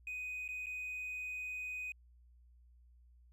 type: tone with dropouts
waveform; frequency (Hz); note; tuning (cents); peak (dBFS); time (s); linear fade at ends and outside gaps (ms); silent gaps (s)
triangle; 2498; D#7; +6; -37; 0.07-1.92; 2; 0.479-0.488 / 0.66-0.667
effects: tanh soft clip ceiling -34 dBFS + added 60 Hz sine -60 dBFS peak until 3.32 s